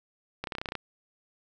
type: clicks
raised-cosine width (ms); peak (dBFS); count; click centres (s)
0.3; -17; 10; 0.44 / 0.472 / 0.522 / 0.552 / 0.584 / 0.615 / 0.658 / 0.688 / 0.721 / 0.753
effects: none